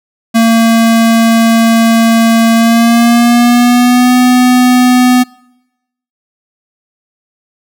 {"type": "tone with pitch glide", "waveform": "square", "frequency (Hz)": [227.8, 249.9], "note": ["A#3", "B3"], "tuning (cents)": [-40, 21], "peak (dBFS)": -5, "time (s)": [0.34, 5.24], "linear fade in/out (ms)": 20, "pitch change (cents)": 161, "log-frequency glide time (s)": [2.54, 4.15], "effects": ["noise-tail reverb RT60 0.9 s tail -25 dB re dry"]}